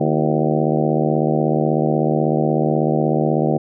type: harmonic tone with a mistuned harmonic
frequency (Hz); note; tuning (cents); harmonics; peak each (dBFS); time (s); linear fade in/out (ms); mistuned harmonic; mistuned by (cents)
76.3; D#2; -33; 2 / 3 / 4 / 5 / 6 / 7 / 8 / 9 / 10; -20 / -22 / -23 / -24 / -25 / -25 / -26 / -27 / -27; 0-3.58; 10; 4; +100
effects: none